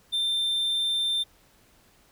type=tone; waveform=triangle; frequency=3579 Hz; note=A7; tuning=29 cents sharp; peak=-22 dBFS; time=0.12-1.24 s; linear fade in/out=20 ms; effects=pink hiss -60 dBFS RMS until 2.11 s